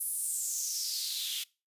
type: noise with high-pass filter sweep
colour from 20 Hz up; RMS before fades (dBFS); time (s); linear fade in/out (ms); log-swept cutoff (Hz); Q
white; -34; 0-1.44; 10; 11000 to 3000; 4.7
effects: noise-tail reverb RT60 0.3 s tail -23 dB re dry + resampled to 32000 Hz